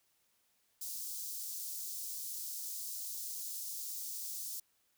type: high-pass noise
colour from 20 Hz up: white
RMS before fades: -42 dBFS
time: 0.81-4.6 s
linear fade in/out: 5 ms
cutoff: 4900 Hz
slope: 24 dB/octave
effects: white hiss -75 dBFS RMS until 4.97 s